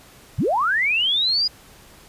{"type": "linear sweep", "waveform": "sine", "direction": "up", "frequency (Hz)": [73, 4978], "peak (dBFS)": -17, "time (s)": [0.38, 1.48], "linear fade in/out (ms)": 10, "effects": ["pink hiss -48 dBFS RMS until 2.08 s", "resampled to 32000 Hz"]}